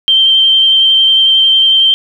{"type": "tone with vibrato", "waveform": "sine", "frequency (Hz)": 3136, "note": "G7", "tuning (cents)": 0, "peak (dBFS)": -5, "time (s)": [0.08, 1.94], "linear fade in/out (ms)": 0, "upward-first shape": "sine", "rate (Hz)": 11, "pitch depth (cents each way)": 12, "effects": ["7-bit"]}